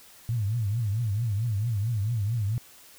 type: tone with vibrato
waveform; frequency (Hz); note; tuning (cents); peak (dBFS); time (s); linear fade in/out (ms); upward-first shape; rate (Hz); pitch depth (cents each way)
sine; 109.1; A2; -14; -24; 0.29-2.58; 0; triangle; 4.5; 220
effects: white hiss -52 dBFS RMS until 2.98 s